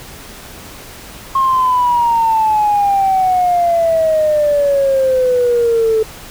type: exponential sweep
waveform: sine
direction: down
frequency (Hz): 1080 to 435.6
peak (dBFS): -9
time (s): 1.35-6.03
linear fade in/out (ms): 5
effects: tanh soft clip ceiling -5 dBFS + pink hiss -34 dBFS RMS until 6.3 s